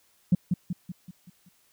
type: tone with echo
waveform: sine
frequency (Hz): 178.5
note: F3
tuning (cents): +38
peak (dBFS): -14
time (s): 0.32-0.35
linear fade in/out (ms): 5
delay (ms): 190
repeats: 6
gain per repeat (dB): -6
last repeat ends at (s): 1.49
effects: tanh soft clip ceiling -12 dBFS + white hiss -65 dBFS RMS until 1.72 s